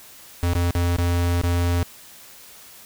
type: tone with dropouts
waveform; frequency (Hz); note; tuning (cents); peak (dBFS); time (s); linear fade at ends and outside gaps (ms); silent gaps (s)
square; 87; F2; -6; -19; 0.43-1.83; 0; 0.534-0.552 / 0.708-0.751 / 0.964-0.985 / 1.414-1.436
effects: white hiss -45 dBFS RMS until 2.85 s